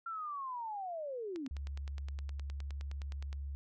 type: linear sweep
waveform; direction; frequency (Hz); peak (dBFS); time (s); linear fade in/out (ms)
sine; down; 1373 to 249.3; -38; 0.06-1.48; 5
type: click train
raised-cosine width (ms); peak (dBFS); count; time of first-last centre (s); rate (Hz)
0.2; -32; 20; 1.36-3.329; 9.65
type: tone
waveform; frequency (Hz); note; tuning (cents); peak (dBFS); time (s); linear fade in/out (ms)
sine; 70; C#2; +18; -38; 1.51-3.55; 0
effects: none